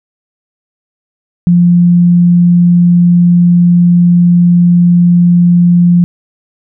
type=tone; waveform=sine; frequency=174.61 Hz; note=F3; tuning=in tune; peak=-3 dBFS; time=1.47-6.04 s; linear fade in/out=0 ms; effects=none